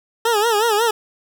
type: tone with vibrato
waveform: 20% pulse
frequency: 440 Hz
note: A4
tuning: in tune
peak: -10 dBFS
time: 0.25-0.91 s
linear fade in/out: 5 ms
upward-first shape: sine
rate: 5.5 Hz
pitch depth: 130 cents each way
effects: none